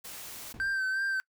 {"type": "noise", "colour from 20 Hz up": "white", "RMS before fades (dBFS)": -43, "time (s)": [0.04, 0.53], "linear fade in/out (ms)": 10}
{"type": "noise with exponential decay", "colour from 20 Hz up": "brown", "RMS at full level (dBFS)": -39, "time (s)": [0.54, 0.86], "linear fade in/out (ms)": 1, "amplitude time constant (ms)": 69}
{"type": "tone with vibrato", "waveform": "triangle", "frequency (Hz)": 1557, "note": "G6", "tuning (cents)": -12, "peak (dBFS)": -26, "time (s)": [0.6, 1.2], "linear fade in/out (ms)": 0, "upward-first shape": "sine", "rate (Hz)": 2.8, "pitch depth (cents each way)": 34}
{"effects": ["noise-tail reverb RT60 0.1 s tail -24 dB re dry"]}